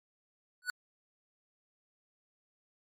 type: tone with exponential growth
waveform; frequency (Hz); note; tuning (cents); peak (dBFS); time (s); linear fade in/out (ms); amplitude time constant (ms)
square; 1480; F#6; 0; -28; 0.62-0.7; 1; 16
effects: low-pass 12000 Hz 12 dB/octave + MP3 64 kbps

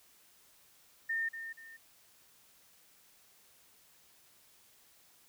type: tone with echo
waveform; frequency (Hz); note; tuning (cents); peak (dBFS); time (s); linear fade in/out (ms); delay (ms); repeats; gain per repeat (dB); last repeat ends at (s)
sine; 1817; A#6; -45; -31; 1.09-1.29; 10; 240; 2; -9; 1.77
effects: white hiss -64 dBFS RMS until 5.28 s

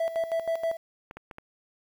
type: tone with tremolo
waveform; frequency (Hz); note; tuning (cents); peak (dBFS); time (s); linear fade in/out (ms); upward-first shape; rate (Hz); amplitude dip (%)
triangle; 659.3; E5; 0; -22; 0-0.77; 5; square; 6.3; 70
type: clicks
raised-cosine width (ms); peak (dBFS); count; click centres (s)
0.5; -26; 4; 1.111 / 1.17 / 1.312 / 1.384
effects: 9-bit

